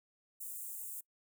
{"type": "high-pass noise", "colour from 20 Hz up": "white", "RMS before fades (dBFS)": -44, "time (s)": [0.4, 1.01], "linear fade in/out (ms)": 10, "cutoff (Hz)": 7400, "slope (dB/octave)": 48, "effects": ["noise-tail reverb RT60 0.1 s tail -23 dB re dry"]}